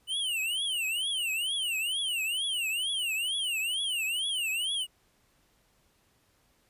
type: tone with vibrato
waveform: square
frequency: 2927 Hz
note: F#7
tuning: 19 cents flat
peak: -29 dBFS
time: 0.07-4.87 s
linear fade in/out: 50 ms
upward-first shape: triangle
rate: 2.2 Hz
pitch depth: 270 cents each way
effects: pink hiss -68 dBFS RMS until 6.69 s + resampled to 32000 Hz